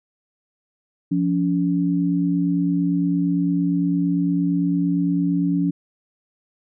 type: tone pair together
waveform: sine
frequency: 174.61 / 283.4 Hz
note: F3 / C#4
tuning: 0 / +38 cents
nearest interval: minor sixth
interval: 838 cents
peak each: -20 dBFS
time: 1.11-5.71 s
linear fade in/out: 10 ms
effects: none